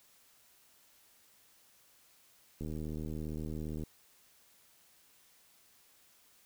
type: click train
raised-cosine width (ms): 3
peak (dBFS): -28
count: 96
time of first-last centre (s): 2.61-3.836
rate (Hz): 77.5
effects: white hiss -65 dBFS RMS until 6.45 s